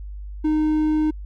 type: tone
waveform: triangle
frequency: 308.1 Hz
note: D#4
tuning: 17 cents flat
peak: -15 dBFS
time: 0.44-1.11 s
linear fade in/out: 10 ms
effects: added 50 Hz sine -31 dBFS peak until 1.25 s